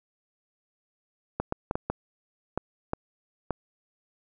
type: clicks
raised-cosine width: 1 ms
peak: -13 dBFS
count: 8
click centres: 1.4 / 1.524 / 1.711 / 1.755 / 1.9 / 2.576 / 2.934 / 3.507 s
effects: none